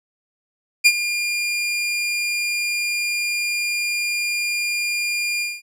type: tone with ADSR envelope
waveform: sawtooth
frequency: 2410 Hz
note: D7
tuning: 44 cents sharp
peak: -4 dBFS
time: 0.84-5.62 s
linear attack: 22 ms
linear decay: 55 ms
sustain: -13 dB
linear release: 210 ms
effects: low-pass 11000 Hz 12 dB/octave